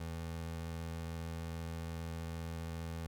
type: tone with vibrato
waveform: 25% pulse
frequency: 82.41 Hz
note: E2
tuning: in tune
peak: -36 dBFS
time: 0-3.07 s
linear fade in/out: 5 ms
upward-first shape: square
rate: 15 Hz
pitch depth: 8 cents each way
effects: none